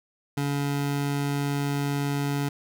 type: tone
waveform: 25% pulse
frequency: 142.1 Hz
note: C#3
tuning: 43 cents sharp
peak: -21 dBFS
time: 0.37-2.49 s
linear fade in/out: 5 ms
effects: none